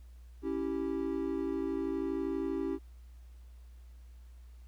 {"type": "chord", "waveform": "triangle", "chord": "C# diminished", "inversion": "none", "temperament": "equal with one note detuned", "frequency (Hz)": [277.2, 329.6, 390.2], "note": ["C#4", "E4", "G4"], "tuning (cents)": [0, 0, -8], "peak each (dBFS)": -34, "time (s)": [0.42, 2.79], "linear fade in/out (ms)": 50, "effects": ["added 60 Hz sine -49 dBFS peak until 4.67 s", "pink hiss -70 dBFS RMS until 4.67 s"]}